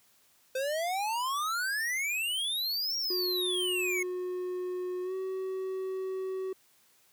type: exponential two-way sweep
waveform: square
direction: up then down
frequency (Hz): 511 to 5640 to 2152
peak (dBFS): -30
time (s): 0.55-4.03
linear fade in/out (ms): 5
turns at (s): 2.97
type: tone with pitch glide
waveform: triangle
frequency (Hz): 363.1 to 378.1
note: F#4 to F#4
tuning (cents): -33 to +38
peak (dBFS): -30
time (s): 3.1-6.53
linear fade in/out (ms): 5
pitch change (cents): +71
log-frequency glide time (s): 5.03-5.14
effects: white hiss -65 dBFS RMS until 7.12 s + high-pass 80 Hz 12 dB/octave